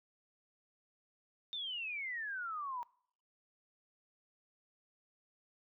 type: exponential sweep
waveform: sine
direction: down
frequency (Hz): 3659 to 940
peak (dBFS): -38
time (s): 1.53-2.83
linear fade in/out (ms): 0
effects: noise-tail reverb RT60 0.6 s tail -24 dB re dry